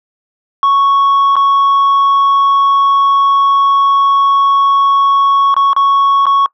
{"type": "tone with dropouts", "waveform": "sine", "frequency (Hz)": 1108.7, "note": "C#6", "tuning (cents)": 0, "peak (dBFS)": -4, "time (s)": [0.63, 6.46], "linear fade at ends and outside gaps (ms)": 1, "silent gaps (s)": [[1.356, 1.365], [5.542, 5.565], [5.732, 5.764], [6.256, 6.266]], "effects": ["noise-tail reverb RT60 0.1 s tail -24 dB re dry", "tanh soft clip ceiling -6 dBFS"]}